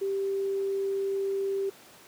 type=tone; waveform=sine; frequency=392 Hz; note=G4; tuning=in tune; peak=-26 dBFS; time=0.01-1.7 s; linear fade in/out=10 ms; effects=pink hiss -52 dBFS RMS until 2.07 s + high-pass 200 Hz 12 dB/octave